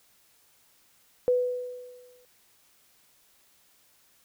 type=tone with exponential decay; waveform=sine; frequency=496.3 Hz; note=B4; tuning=8 cents sharp; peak=-18 dBFS; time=1.28-2.25 s; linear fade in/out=0 ms; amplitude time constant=210 ms; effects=white hiss -63 dBFS RMS until 4.24 s